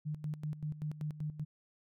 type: tone with tremolo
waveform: sine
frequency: 151.6 Hz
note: D#3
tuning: 45 cents flat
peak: -34 dBFS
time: 0.05-1.45 s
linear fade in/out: 20 ms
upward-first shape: square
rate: 5.2 Hz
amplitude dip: 75%
effects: none